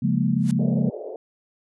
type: chord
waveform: sine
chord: Bb minor seventh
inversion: first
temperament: equal with one note detuned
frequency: 138.59 / 176.24 / 207.7 / 233.1 Hz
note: Db3 / F3 / Ab3 / Bb3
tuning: 0 / +16 / 0 / 0 cents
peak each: -24 dBFS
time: 0.02-0.9 s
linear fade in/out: 10 ms
type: noise with exponential growth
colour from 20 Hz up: white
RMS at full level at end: -34 dBFS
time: 0.38-0.51 s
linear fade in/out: 0 ms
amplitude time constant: 28 ms
type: band-pass noise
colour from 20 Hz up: pink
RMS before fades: -34 dBFS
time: 0.59-1.16 s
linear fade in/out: 2 ms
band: 380 to 630 Hz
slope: 48 dB/octave
effects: resampled to 24000 Hz